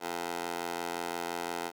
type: tone with high-pass filter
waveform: 15% pulse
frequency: 85.8 Hz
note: F2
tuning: 30 cents flat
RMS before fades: -36 dBFS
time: 0-1.72 s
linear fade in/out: 50 ms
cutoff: 540 Hz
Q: 1.7
effects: none